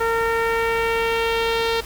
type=tone with low-pass filter sweep; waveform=sawtooth; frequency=457.5 Hz; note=A#4; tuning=32 cents flat; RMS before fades=-21 dBFS; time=0-1.81 s; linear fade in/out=10 ms; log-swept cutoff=1600 to 4000 Hz; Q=2.1; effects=added 50 Hz sine -39 dBFS peak until 1.85 s + pink hiss -37 dBFS RMS until 1.85 s